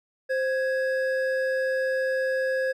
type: tone pair together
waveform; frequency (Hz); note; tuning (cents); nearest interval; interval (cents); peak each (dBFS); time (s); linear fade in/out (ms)
triangle; 523.3 / 1664.5; C5 / G#6; 0 / +3; octave + minor sixth; 2003; -22 / -28; 0.29-2.73; 20
effects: none